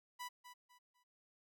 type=tone with echo; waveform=sawtooth; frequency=987.8 Hz; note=B5; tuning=in tune; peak=-40 dBFS; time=0.19-0.29 s; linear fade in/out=20 ms; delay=250 ms; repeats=3; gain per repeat=-10 dB; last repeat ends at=1.04 s; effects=none